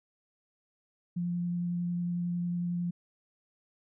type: tone with vibrato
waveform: sine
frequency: 174.61 Hz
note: F3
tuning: in tune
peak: -29 dBFS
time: 1.16-2.91 s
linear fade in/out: 10 ms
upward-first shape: sine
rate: 11 Hz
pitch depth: 9 cents each way
effects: none

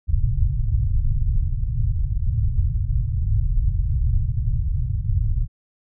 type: low-pass noise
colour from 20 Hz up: pink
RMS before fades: -20 dBFS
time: 0.07-5.48 s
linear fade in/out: 50 ms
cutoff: 130 Hz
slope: 48 dB/octave
effects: none

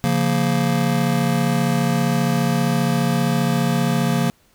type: chord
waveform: square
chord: Bb minor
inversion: first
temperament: just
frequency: 139.85 / 174.81 / 233.1 Hz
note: Db3 / F3 / Bb3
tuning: +16 / +2 / 0 cents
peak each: -22 dBFS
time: 0.04-4.3 s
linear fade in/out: 0 ms
effects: pink hiss -58 dBFS RMS until 4.54 s

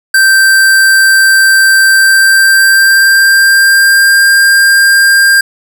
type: tone with pitch glide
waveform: square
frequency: 1565 to 1597 Hz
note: G6 to G6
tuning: -3 to +32 cents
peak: -4 dBFS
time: 0.14-5.41 s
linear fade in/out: 5 ms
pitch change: +35 cents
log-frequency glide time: 1.91-4.26 s
effects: none

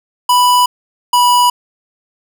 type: tone pair in turn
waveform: square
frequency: 987.8 / 979.3 Hz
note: B5 / B5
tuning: 0 / -15 cents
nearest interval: unison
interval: 15 cents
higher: first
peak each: -8 dBFS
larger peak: neither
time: 0.29-0.66 / 1.13-1.5 s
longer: neither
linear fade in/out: 5 ms
effects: none

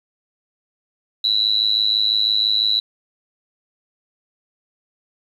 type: tone with amplitude modulation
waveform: sine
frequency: 3944 Hz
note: B7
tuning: 3 cents flat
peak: -11 dBFS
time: 1.24-2.8 s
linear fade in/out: 5 ms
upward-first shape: sine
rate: 106 Hz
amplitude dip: 95%
effects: 8-bit

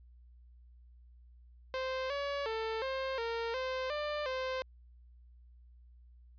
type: tone with pitch steps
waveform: sawtooth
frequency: 521 / 566 / 445 / 530 / 461.2 / 518 / 595 / 519 Hz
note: C5 / C#5 / A4 / C5 / A#4 / C5 / D5 / C5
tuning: -7 / +36 / +20 / +22 / -19 / -17 / +22 / -14 cents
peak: -30 dBFS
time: 1.74-4.62 s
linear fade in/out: 0 ms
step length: 360 ms
effects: added 60 Hz sine -55 dBFS peak until 6.38 s + resampled to 11025 Hz

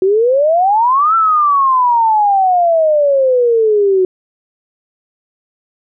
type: exponential two-way sweep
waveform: sine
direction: up then down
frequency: 366.6 to 1350 to 366.6 Hz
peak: -8 dBFS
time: 0.02-4.05 s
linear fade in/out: 2 ms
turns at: 1.15 s
effects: none

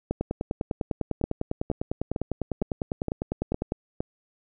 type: two click trains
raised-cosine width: 2 ms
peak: -14 / -13 dBFS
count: 7 / 37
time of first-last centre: 1.24-4.005 / 0.11-3.721 s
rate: 2.17 / 9.97 Hz
effects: none

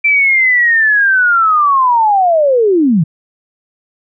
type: linear sweep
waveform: sine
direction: down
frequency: 2349 to 143.4 Hz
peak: -7 dBFS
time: 0.04-3.04 s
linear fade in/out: 10 ms
effects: none

